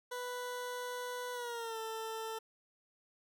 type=tone with pitch glide; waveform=20% pulse; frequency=493.9 to 445.1 Hz; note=B4 to A4; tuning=0 to +20 cents; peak=-34 dBFS; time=0.11-2.39 s; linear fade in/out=10 ms; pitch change=-180 cents; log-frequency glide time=1.33-1.78 s; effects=none